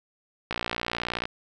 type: click train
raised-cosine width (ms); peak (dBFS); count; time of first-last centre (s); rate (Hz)
0.3; -12; 45; 0.51-1.255; 59.1
effects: none